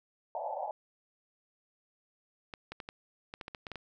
white band-pass noise, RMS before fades -37 dBFS, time 0.35-0.71 s, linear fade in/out 2 ms, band 550 to 890 Hz, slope 96 dB/octave
clicks, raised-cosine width 0.3 ms, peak -25 dBFS, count 11, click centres 2.538 / 2.72 / 2.802 / 2.889 / 3.339 / 3.412 / 3.481 / 3.548 / 3.668 / 3.717 / 3.757 s
effects none

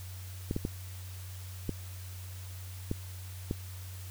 clicks, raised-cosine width 3 ms, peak -18 dBFS, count 6, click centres 0.511 / 0.564 / 0.651 / 1.693 / 2.914 / 3.511 s, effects added 92 Hz sine -41 dBFS peak until 4.1 s + white hiss -51 dBFS RMS until 4.1 s

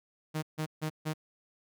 sawtooth tone bursts, 155.56 Hz, D#3, in tune, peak -27 dBFS, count 4, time 0.34-1.138 s, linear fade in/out 20 ms, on 87 ms, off 150 ms, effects none

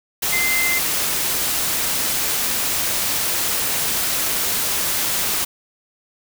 sine tone in noise, 2075 Hz, C7, 15 cents flat, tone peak -19 dBFS, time 0.32-0.79 s, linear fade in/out 10 ms, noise white, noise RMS -21 dBFS, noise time 0.22-5.45 s, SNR -1 dB, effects none

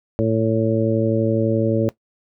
harmonic tone, 111.7 Hz, A2, 27 cents sharp, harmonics 1 / 2 / 3 / 4 / 5, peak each -22 / -22 / -22 / -22 / -22 dBFS, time 0.19-1.89 s, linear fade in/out 0 ms, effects noise-tail reverb RT60 0.1 s tail -17 dB re dry

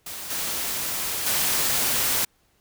white noise with level steps, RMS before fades -35 / -28 / -23 dBFS, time 0.06-2.25 s, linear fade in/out 5 ms, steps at 0.3 / 1.26 s, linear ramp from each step 5 ms, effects pink hiss -65 dBFS RMS until 2.6 s

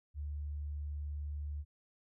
sine tone, 73.42 Hz, D2, in tune, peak -37 dBFS, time 0.14-1.65 s, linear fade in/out 50 ms, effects none

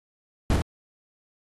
brown noise with echo, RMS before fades -20 dBFS, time 0.5-0.56 s, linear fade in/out 2 ms, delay 60 ms, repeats 1, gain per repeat -4 dB, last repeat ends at 0.62 s, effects AAC 32 kbps

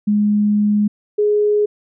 sine tone pair in turn, 208.2 / 417.4 Hz, G#3 / G#4, +5 / +9 cents, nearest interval octave, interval 1204 cents, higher second, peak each -12 dBFS, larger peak neither, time 0.07-0.88 / 1.18-1.66 s, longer first, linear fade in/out 10 ms, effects none

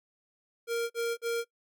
square tone bursts, 466.2 Hz, A#4, in tune, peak -29 dBFS, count 3, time 0.67-1.446 s, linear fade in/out 50 ms, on 230 ms, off 43 ms, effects noise-tail reverb RT60 0.1 s tail -22 dB re dry

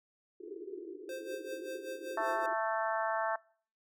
pink band-pass noise, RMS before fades -45 dBFS, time 0.4-2.54 s, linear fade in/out 10 ms, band 320 to 430 Hz, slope 96 dB/octave
square tone with tremolo, 523.3 Hz, C5, in tune, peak -39 dBFS, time 1.09-2.46 s, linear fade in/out 2 ms, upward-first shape sine, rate 5.2 Hz, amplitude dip 75%
harmonic tone, 221.5 Hz, A3, 12 cents sharp, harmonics 3 / 4 / 5 / 6 / 7 / 8, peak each -34 / -36 / -38 / -40 / -41 / -42 dBFS, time 2.17-3.36 s, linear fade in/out 5 ms
effects noise-tail reverb RT60 0.5 s tail -24 dB re dry

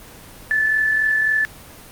sine tone with amplitude modulation, 1745 Hz, A6, 15 cents flat, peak -13 dBFS, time 0.51-1.45 s, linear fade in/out 0 ms, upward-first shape sine, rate 43.7 Hz, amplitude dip 45%, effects pink hiss -41 dBFS RMS until 1.91 s + Opus 24 kbps

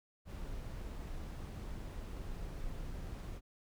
brown noise, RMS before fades -43 dBFS, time 0.25-3.41 s, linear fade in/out 50 ms, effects none

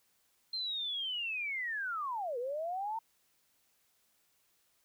sine linear two-way sweep, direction down then up, 4186 to 466.2 to 917 Hz, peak -34 dBFS, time 0.53-2.99 s, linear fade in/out 5 ms, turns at 2.38 s, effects white hiss -73 dBFS RMS until 4.84 s

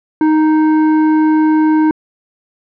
triangle tone with hard clipping, 311.1 Hz, D#4, in tune, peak -10 dBFS, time 0.21-1.91 s, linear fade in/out 2 ms, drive 14 dB, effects low-pass 2000 Hz 12 dB/octave

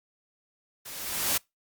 white noise with level ramp, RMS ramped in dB -42 to -24 dBFS, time 0.85-1.38 s, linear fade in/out 10 ms, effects noise-tail reverb RT60 0.2 s tail -26 dB re dry + Opus 48 kbps

